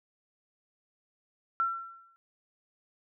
sine tone with exponential decay, 1353 Hz, E6, 45 cents sharp, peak -23 dBFS, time 1.6-2.16 s, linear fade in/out 0 ms, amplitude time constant 120 ms, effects none

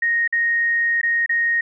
sine tone with dropouts, 1864.7 Hz, A#6, in tune, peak -16 dBFS, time 0.02-1.61 s, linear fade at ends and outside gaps 5 ms, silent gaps 0.277-0.325 / 1.015-1.031 / 1.262-1.293 s, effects none

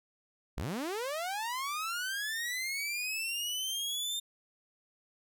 sawtooth linear sweep, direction up, 38.89 to 3633 Hz, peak -30 dBFS, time 0.57-4.2 s, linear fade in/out 10 ms, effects none

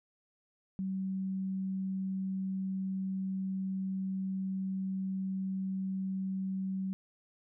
sine tone, 190.6 Hz, G3, 48 cents flat, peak -32 dBFS, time 0.79-6.93 s, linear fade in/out 0 ms, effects none

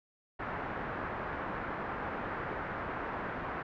white low-pass noise, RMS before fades -38 dBFS, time 0.39-3.63 s, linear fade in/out 10 ms, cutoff 1600 Hz, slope 24 dB/octave, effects none

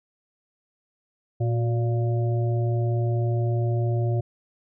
harmonic tone with a mistuned harmonic, 116.54 Hz, A#2, in tune, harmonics 1 / 3 / 5 / 6, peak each -21 / -31 / -35 / -37 dBFS, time 1.4-4.21 s, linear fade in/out 10 ms, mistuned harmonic 3, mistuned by +60 cents, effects none

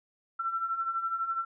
sine beating tone pair, 1337 / 1349 Hz, E6 / E6, +24 / +40 cents, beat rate 12 Hz, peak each -36 / -30 dBFS, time 0.39-1.45 s, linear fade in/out 10 ms, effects none

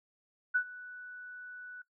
sine tone with ADSR envelope, 1483 Hz, F#6, 4 cents sharp, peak -23 dBFS, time 0.54-1.82 s, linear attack 17 ms, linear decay 78 ms, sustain -20 dB, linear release 6 ms, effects noise-tail reverb RT60 0.1 s tail -17 dB re dry

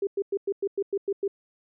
sine tone bursts, 396.8 Hz, G4, 21 cents sharp, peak -23 dBFS, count 9, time 0.02-1.279 s, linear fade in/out 5 ms, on 51 ms, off 100 ms, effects none

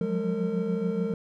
triangle tone cluster, 176.4 / 183.4 / 208.1 / 456 Hz, F3 / F#3 / G#3 / A#4, +18 / -15 / +4 / -38 cents, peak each -30 / -29 / -29 / -28 dBFS, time 0.01-1.14 s, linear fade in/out 2 ms, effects none

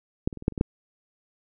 clicks, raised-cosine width 3 ms, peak -9 / -24 / -25 / -26 / -7 / -26 / -17 / -7 dBFS, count 8, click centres 0.275 / 0.328 / 0.373 / 0.424 / 0.481 / 0.523 / 0.578 / 0.611 s, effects none

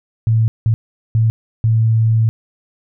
sine tone bursts at uneven times, 112.2 Hz, A2, 34 cents sharp, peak -10 dBFS, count 4, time 0.27-0.48 / 0.66-0.74 / 1.15-1.3 / 1.64-2.29 s, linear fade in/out 0 ms, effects none

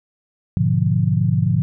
sine chord, G# diminished seventh, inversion none, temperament equal, 103.83 / 123.47 / 146.83 / 174.61 Hz, G#2 / B2 / D3 / F3, 0 / 0 / 0 / 0 cents, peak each -20 dBFS, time 0.57-1.62 s, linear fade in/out 0 ms, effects none

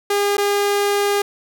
sawtooth tone with dropouts, 405.9 Hz, G#4, 40 cents flat, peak -12 dBFS, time 0.1-1.22 s, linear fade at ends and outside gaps 5 ms, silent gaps 0.37-0.38 s, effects none

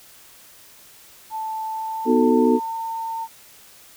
sine tone with pitch glide, 880 to 904.7 Hz, A5 to A5, 0 to +48 cents, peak -25 dBFS, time 1.3-3.28 s, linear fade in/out 50 ms, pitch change +48 cents, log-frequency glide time 1.64-2.74 s
sine chord, B dominant seventh, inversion none, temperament just, 246.9 / 308.7 / 370.4 / 444.5 Hz, B3 / D#4 / F#4 / A4, 0 / -14 / +2 / +18 cents, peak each -17 / -22 / -22 / -19 dBFS, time 2.05-2.6 s, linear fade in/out 50 ms
effects white hiss -48 dBFS RMS until 3.96 s

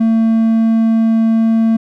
triangle tone, 224.9 Hz, A3, 38 cents sharp, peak -7 dBFS, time 0-1.77 s, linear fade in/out 10 ms, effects none

